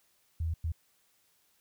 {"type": "tone bursts at uneven times", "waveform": "sine", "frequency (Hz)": 81.5, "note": "E2", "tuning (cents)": -19, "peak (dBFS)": -29, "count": 2, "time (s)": [[0.4, 0.54], [0.64, 0.72]], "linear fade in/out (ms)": 5, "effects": ["white hiss -70 dBFS RMS until 1.6 s"]}